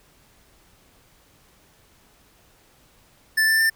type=tone with pitch steps; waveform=square; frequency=1760 / 1774.3 / 1788.7 Hz; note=A6 / A6 / A6; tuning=0 / +14 / +28 cents; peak=-17 dBFS; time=3.37-3.7 s; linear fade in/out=10 ms; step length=110 ms; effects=pink hiss -57 dBFS RMS until 3.75 s